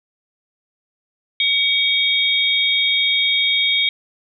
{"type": "tone cluster", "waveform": "sine", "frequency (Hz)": [2266, 3279, 3694], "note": ["C#7", "G#7", "A#7"], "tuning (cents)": [37, -23, -16], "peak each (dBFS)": -19, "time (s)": [1.4, 3.89], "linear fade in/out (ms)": 2, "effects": []}